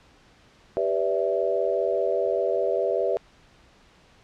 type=chord; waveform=sine; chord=E minor seventh; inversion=first; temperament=equal with one note detuned; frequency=392 / 493.9 / 578.9 / 659.3 Hz; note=G4 / B4 / D5 / E5; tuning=0 / 0 / -25 / 0 cents; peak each=-27 dBFS; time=0.77-3.17 s; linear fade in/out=0 ms; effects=pink hiss -56 dBFS RMS until 4.23 s + low-pass 5000 Hz 12 dB/octave